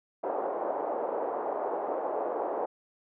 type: band-pass noise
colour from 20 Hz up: pink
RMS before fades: -32 dBFS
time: 0.23-2.66 s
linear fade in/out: 10 ms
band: 430 to 860 Hz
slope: 24 dB/octave
effects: none